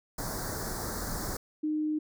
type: band-stop noise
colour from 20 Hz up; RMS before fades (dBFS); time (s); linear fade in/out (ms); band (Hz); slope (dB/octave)
pink; -35; 0.18-1.37; 5; 1800 to 4400; 48
type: tone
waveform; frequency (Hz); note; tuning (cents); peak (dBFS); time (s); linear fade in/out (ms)
sine; 306.2; D#4; -28; -27; 1.63-1.99; 10
effects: none